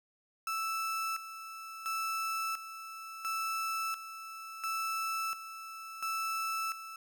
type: tone with tremolo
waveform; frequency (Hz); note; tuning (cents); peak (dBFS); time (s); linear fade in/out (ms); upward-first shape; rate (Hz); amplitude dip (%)
35% pulse; 1318.5; E6; 0; -31; 0.47-6.96; 2; square; 0.72; 70
effects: none